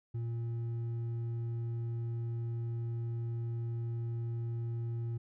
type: tone with hard clipping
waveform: sine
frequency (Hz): 116.54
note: A#2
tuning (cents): 0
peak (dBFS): -35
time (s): 0.14-5.18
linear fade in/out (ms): 10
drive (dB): 4
effects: none